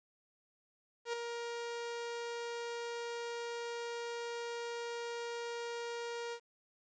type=tone with ADSR envelope; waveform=sawtooth; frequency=470.8 Hz; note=A#4; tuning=17 cents sharp; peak=-29 dBFS; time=1.05-6.4 s; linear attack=82 ms; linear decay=6 ms; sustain=-6 dB; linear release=72 ms; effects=resampled to 16000 Hz + 11-bit